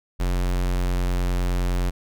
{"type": "tone", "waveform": "square", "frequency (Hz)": 44.84, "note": "F1", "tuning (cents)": 46, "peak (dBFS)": -21, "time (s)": [0.19, 1.91], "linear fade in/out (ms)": 20, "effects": []}